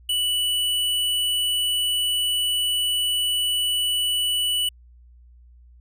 square tone, 2960 Hz, F#7, in tune, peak -21 dBFS, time 0.09-4.69 s, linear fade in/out 5 ms, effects added 60 Hz sine -47 dBFS peak until 5.8 s

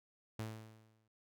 sawtooth tone with exponential decay, 110 Hz, A2, in tune, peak -35 dBFS, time 0.39-1.08 s, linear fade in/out 5 ms, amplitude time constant 150 ms, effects none

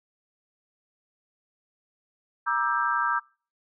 sine chord, E half-diminished seventh, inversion second, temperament just, 949.3 / 1186.7 / 1318.5 / 1582.2 Hz, Bb5 / D6 / E6 / G6, +31 / +18 / 0 / +16 cents, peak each -28 dBFS, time 2.46-3.2 s, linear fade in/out 20 ms, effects noise-tail reverb RT60 0.4 s tail -26 dB re dry

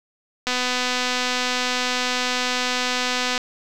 click train, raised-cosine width 0.2 ms, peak -6 dBFS, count 728, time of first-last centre 0.47-3.378 s, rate 250 Hz, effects none

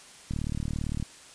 click train, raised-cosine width 5 ms, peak -19 dBFS, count 28, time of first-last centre 0.31-1.026 s, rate 37.7 Hz, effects white hiss -50 dBFS RMS until 1.34 s + resampled to 22050 Hz

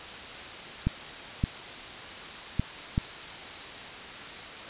clicks, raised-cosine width 5 ms, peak -12 dBFS, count 4, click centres 0.87 / 1.439 / 2.596 / 2.979 s, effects white hiss -40 dBFS RMS until 4.69 s + resampled to 8000 Hz

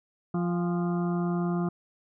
harmonic tone with a mistuned harmonic, 174.61 Hz, F3, in tune, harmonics 1 / 2 / 4 / 5 / 6 / 7 / 8, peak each -26 / -32 / -38 / -46 / -44 / -41 / -48 dBFS, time 0.34-1.69 s, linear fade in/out 5 ms, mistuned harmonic 5, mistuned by -87 cents, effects none

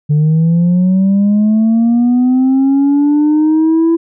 sine linear sweep, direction up, 146.83 to 334.4 Hz, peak -5 dBFS, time 0.09-3.97 s, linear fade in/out 20 ms, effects tanh soft clip ceiling -6 dBFS

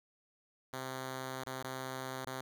5% pulse tone with dropouts, 130.81 Hz, C3, in tune, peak -28 dBFS, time 0.73-2.41 s, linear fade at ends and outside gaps 2 ms, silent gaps 1.436-1.464 / 1.626-1.643 / 2.249-2.268 s, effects none

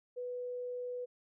sine tone, 493.9 Hz, B4, in tune, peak -37 dBFS, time 0.16-1.06 s, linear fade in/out 20 ms, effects none

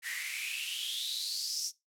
white noise with high-pass filter sweep, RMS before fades -36 dBFS, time 0.02-1.72 s, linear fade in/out 50 ms, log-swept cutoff 1800 to 5800 Hz, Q 8.4, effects noise-tail reverb RT60 0.2 s tail -19 dB re dry + low-pass 12000 Hz 12 dB/octave

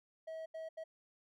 triangle tone bursts at uneven times, 643 Hz, E5, 43 cents flat, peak -40 dBFS, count 3, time 0.27-0.46 / 0.54-0.69 / 0.77-0.84 s, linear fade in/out 10 ms, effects none

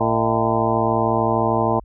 harmonic tone with a mistuned harmonic, 113.1 Hz, A2, 48 cents sharp, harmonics 1 / 2 / 3 / 4 / 5 / 6 / 7 / 8 / 9, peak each -25 / -25 / -25 / -25 / -25 / -25 / -25 / -25 / -25 dBFS, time 0-1.8 s, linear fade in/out 10 ms, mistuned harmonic 5, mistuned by +120 cents, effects added 50 Hz sine -40 dBFS peak until 1.84 s

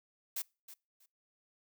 blue noise with echo, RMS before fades -37 dBFS, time 0.36-0.42 s, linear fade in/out 5 ms, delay 320 ms, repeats 2, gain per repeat -14 dB, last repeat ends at 1.06 s, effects noise-tail reverb RT60 0.3 s tail -25 dB re dry

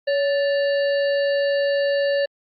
harmonic tone with a mistuned harmonic, 563 Hz, C#5, 27 cents sharp, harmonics 1 / 3 / 5 / 7 / 8, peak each -18 / -28 / -35 / -40 / -35 dBFS, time 0.07-2.26 s, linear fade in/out 10 ms, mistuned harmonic 3, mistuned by +67 cents, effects Opus 48 kbps

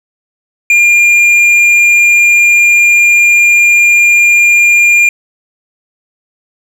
sine tone with tanh clipping, 2405 Hz, D7, 41 cents sharp, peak -5 dBFS, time 0.7-5.09 s, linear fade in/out 2 ms, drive 7 dB, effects none

